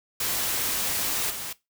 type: noise with level steps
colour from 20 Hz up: white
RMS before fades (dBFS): -27 / -34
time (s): 0.2-1.53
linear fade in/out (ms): 5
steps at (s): 1.3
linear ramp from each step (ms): 5
effects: noise-tail reverb RT60 0.2 s tail -19 dB re dry